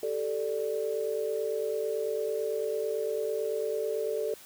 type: chord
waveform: sine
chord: G suspended second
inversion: none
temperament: just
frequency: 392 / 441 / 588 Hz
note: G4 / A4 / D5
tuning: 0 / +4 / +2 cents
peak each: -36 / -30 / -34 dBFS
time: 0.03-4.34 s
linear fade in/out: 2 ms
effects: white hiss -51 dBFS RMS until 4.45 s